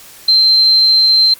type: tone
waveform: sine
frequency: 4124 Hz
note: C8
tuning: 26 cents flat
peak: -6 dBFS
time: 0.28-1.34 s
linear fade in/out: 5 ms
effects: white hiss -38 dBFS RMS until 1.39 s + Opus 48 kbps